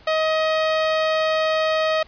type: tone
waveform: sawtooth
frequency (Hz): 631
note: D#5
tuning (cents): +24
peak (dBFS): -14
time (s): 0.07-2.03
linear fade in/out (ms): 5
effects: pink hiss -50 dBFS RMS until 2.07 s + resampled to 11025 Hz